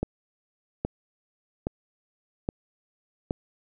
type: click train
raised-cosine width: 2 ms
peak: -13 dBFS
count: 5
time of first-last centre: 0.03-3.309 s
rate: 1.22 Hz
effects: none